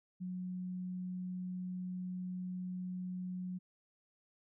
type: tone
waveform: sine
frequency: 182.4 Hz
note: F#3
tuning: 24 cents flat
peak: -38 dBFS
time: 0.2-3.59 s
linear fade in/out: 20 ms
effects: none